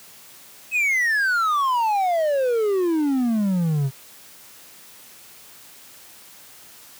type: exponential sweep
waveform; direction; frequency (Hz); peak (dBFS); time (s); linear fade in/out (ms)
triangle; down; 2599 to 130.81; -16; 0.71-3.91; 50
effects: white hiss -46 dBFS RMS until 6.99 s + high-pass 80 Hz 12 dB/octave